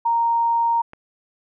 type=tone; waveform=sine; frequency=930 Hz; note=A#5; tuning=4 cents flat; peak=-16 dBFS; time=0.05-0.82 s; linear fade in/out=10 ms
type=click; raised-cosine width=0.5 ms; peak=-24 dBFS; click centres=0.934 s
effects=none